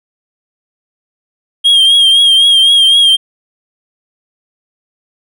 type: tone with vibrato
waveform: triangle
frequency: 3228 Hz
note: G#7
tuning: 50 cents flat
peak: -3 dBFS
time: 1.64-3.17 s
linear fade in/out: 20 ms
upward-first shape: triangle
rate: 3.9 Hz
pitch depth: 56 cents each way
effects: none